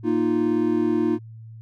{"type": "chord", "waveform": "triangle", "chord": "Bb suspended fourth", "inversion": "none", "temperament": "just", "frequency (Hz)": [233.1, 310.8, 349.6], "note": ["Bb3", "Eb4", "F4"], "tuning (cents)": [0, -2, 2], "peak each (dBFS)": [-23, -20, -21], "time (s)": [0.03, 1.19], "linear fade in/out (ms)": 50, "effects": ["added 112 Hz sine -38 dBFS peak until 1.61 s"]}